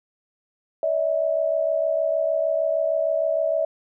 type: tone pair together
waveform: sine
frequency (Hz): 576.5 / 643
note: D5 / E5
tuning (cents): -32 / -43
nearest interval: major second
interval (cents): 189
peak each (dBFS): -24 / -21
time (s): 0.83-3.65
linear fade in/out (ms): 2
effects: none